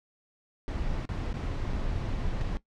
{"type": "noise with dropouts", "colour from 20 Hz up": "brown", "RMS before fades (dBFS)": -31, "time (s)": [0.68, 2.57], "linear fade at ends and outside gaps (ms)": 0, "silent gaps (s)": [[1.053, 1.091], [1.329, 1.341], [1.729, 1.733], [2.411, 2.415]], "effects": ["noise-tail reverb RT60 0.1 s tail -17 dB re dry", "low-pass 5000 Hz 12 dB/octave"]}